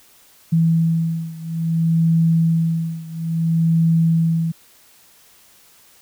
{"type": "beating tone pair", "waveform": "sine", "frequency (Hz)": [164.1, 164.69], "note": ["E3", "E3"], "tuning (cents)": [-8, -1], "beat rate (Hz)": 0.59, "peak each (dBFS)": [-17, -19], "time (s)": [0.52, 4.52], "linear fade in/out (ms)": 10, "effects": ["white hiss -51 dBFS RMS until 6.01 s"]}